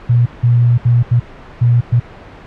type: tone bursts at uneven times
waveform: sine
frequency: 120 Hz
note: B2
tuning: 49 cents flat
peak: -7 dBFS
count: 6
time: 0.09-0.26 / 0.43-0.78 / 0.85-1.03 / 1.11-1.2 / 1.61-1.81 / 1.92-2 s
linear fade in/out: 10 ms
effects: pink hiss -35 dBFS RMS until 2.46 s + low-pass 2000 Hz 12 dB/octave